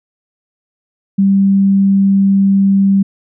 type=tone; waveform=sine; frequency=196 Hz; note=G3; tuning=in tune; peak=-7 dBFS; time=1.18-3.03 s; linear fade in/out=10 ms; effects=none